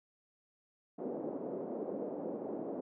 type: band-pass noise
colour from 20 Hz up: white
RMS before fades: -40 dBFS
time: 0.98-2.81 s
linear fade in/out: 10 ms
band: 220 to 540 Hz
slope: 24 dB/octave
effects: none